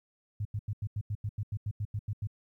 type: tone bursts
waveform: sine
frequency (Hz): 103.83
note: G#2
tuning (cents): 0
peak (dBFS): -30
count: 14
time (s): 0.4-2.272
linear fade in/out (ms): 5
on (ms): 52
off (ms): 88
effects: 12-bit